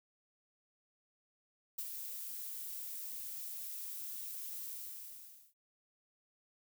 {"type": "noise with ADSR envelope", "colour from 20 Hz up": "violet", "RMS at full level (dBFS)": -39, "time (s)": [1.78, 5.54], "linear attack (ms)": 8, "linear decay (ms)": 49, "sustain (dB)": -5, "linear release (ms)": 880, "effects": []}